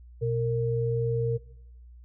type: tone pair together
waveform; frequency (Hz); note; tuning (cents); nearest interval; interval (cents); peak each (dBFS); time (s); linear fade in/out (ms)
sine; 121.95 / 460.7; B2 / A#4; -21 / -20; octave + major seventh; 2301; -27; 0.21-1.38; 20
effects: noise-tail reverb RT60 0.8 s tail -19 dB re dry + added 60 Hz sine -46 dBFS peak until 2.04 s